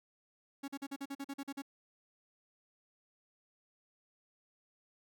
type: tone bursts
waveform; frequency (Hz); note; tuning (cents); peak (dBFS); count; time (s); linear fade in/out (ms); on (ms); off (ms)
45% pulse; 277.1; C#4; -1; -39; 11; 0.63-1.621; 10; 51; 43
effects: none